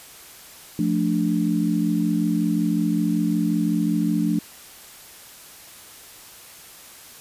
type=chord; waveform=sine; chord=D minor; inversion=first; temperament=equal; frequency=174.61 / 220 / 293.7 Hz; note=F3 / A3 / D4; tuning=0 / 0 / 0 cents; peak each=-23 dBFS; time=0.79-4.39 s; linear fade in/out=2 ms; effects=white hiss -44 dBFS RMS until 7.2 s + resampled to 32000 Hz